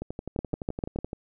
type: two click trains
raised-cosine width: 2 ms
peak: -14 / -20 dBFS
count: 5 / 14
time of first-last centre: 0.39-0.988 / 0.02-1.131 s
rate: 6.69 / 11.7 Hz
effects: none